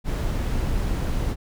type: noise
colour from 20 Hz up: brown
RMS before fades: -24 dBFS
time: 0.04-1.36 s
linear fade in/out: 50 ms
effects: none